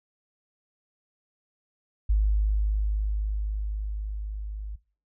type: tone with level ramp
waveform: sine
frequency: 51.9 Hz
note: G#1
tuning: in tune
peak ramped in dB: -18 to -32 dBFS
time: 2.09-4.76 s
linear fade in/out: 10 ms
effects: noise-tail reverb RT60 0.4 s tail -22 dB re dry